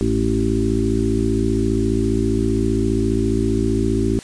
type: harmonic tone with a mistuned harmonic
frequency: 55 Hz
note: A1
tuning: in tune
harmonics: 1 / 2 / 4 / 5 / 6 / 7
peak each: -23 / -23 / -23 / -23 / -23 / -23 dBFS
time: 0.01-4.19 s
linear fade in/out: 0 ms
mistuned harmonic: 4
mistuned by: -33 cents
effects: white hiss -40 dBFS RMS until 4.23 s + resampled to 22050 Hz